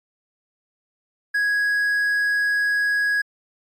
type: tone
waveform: triangle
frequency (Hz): 1661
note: G#6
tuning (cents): 0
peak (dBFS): -16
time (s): 1.34-3.22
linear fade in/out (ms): 10
effects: MP3 96 kbps